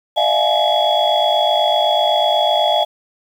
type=tone cluster; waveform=sine; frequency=605 / 665 / 713 / 844 / 3359 Hz; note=D#5 / E5 / F5 / G#5 / G#7; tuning=-49 / +15 / +36 / +28 / +19 cents; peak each=-18 dBFS; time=0.16-2.85 s; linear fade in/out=20 ms; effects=tanh soft clip ceiling -6 dBFS + 7-bit

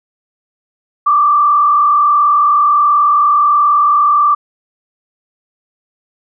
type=tone with frequency modulation; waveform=sine; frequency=1174.7 Hz; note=D6; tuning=in tune; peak=-7 dBFS; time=1.06-4.35 s; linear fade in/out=10 ms; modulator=41.4 Hz; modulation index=0.81; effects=none

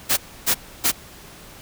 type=noise bursts; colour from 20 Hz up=white; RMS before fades=-18 dBFS; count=3; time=0.09-0.919 s; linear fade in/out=20 ms; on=83 ms; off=290 ms; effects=pink hiss -43 dBFS RMS until 1.61 s

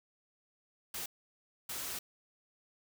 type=noise bursts at uneven times; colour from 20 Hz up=white; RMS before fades=-40 dBFS; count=2; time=0.94-1.06 / 1.69-1.99 s; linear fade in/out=5 ms; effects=none

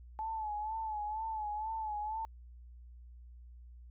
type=tone with vibrato; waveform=sine; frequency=863 Hz; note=A5; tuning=34 cents flat; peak=-35 dBFS; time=0.19-2.25 s; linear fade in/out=0 ms; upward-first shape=sine; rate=2.1 Hz; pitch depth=60 cents each way; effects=added 60 Hz sine -50 dBFS peak until 3.9 s

